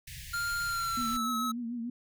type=band-stop noise; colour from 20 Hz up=pink; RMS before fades=-44 dBFS; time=0.07-1.17 s; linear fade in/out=5 ms; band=160 to 1700 Hz; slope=96 dB/octave
type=tone with pitch glide; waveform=square; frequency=1398 to 1289.4 Hz; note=F6 to E6; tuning=+1 to -39 cents; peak=-31 dBFS; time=0.33-1.52 s; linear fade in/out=10 ms; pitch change=-140 cents; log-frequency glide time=0.65-1.33 s
type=tone with vibrato; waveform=sine; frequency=236.6 Hz; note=A#3; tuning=26 cents sharp; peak=-33 dBFS; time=0.97-1.9 s; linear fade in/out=5 ms; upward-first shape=triangle; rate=6.8 Hz; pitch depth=76 cents each way
effects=none

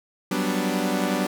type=chord; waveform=sawtooth; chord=G major seventh; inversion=third; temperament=equal; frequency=185 / 196 / 246.9 / 293.7 Hz; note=F#3 / G3 / B3 / D4; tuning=0 / 0 / 0 / 0 cents; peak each=-24 dBFS; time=0.31-1.27 s; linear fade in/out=5 ms; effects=none

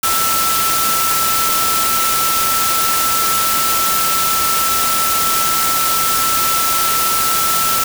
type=tone in noise; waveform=sine; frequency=1327 Hz; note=E6; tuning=11 cents sharp; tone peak=-17 dBFS; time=0.03-7.84 s; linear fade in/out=5 ms; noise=white; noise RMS=-17 dBFS; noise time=0.03-7.84 s; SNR=-3 dB; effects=none

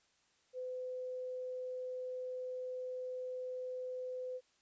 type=tone; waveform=sine; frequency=507 Hz; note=B4; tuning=45 cents sharp; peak=-39 dBFS; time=0.53-4.41 s; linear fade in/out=50 ms; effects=white hiss -73 dBFS RMS until 4.61 s + resampled to 16000 Hz

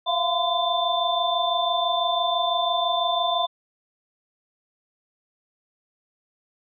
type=tone cluster; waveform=sine; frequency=680 / 706 / 1023 / 3550 Hz; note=F5 / F5 / C6 / A7; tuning=-46 / +19 / -39 / +15 cents; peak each=-26 dBFS; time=0.06-3.47 s; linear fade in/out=20 ms; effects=none

